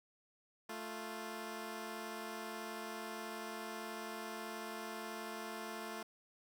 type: tone pair together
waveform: 10% pulse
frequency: 220 / 349.2 Hz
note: A3 / F4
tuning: 0 / 0 cents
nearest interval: minor sixth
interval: 800 cents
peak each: -37 / -38 dBFS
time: 0.69-6.03 s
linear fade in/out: 5 ms
effects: none